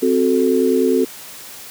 sine chord, F# diminished, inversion second, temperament equal, 261.6 / 370 / 440 Hz, C4 / F#4 / A4, 0 / 0 / 0 cents, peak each -17 dBFS, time 0.02-1.05 s, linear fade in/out 10 ms, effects white hiss -36 dBFS RMS until 1.7 s + high-pass 80 Hz 12 dB/octave

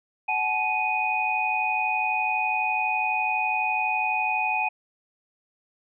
sine tone cluster, 748 / 860 / 2486 Hz, F#5 / A5 / D#7, +19 / -40 / -2 cents, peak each -29 / -27 / -25 dBFS, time 0.28-4.69 s, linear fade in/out 10 ms, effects none

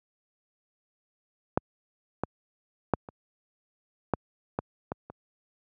clicks, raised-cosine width 1 ms, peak -8 / -13 / -7 / -27 / -9 / -13 / -17 / -27 dBFS, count 8, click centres 1.575 / 2.236 / 2.937 / 3.088 / 4.137 / 4.589 / 4.919 / 5.1 s, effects high-pass 80 Hz 12 dB/octave

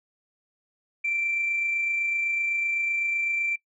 sine tone with amplitude modulation, 2349 Hz, D7, in tune, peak -22 dBFS, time 1.04-3.56 s, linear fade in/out 10 ms, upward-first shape sine, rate 27.9 Hz, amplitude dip 30%, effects noise-tail reverb RT60 0.1 s tail -23 dB re dry + tanh soft clip ceiling -18 dBFS

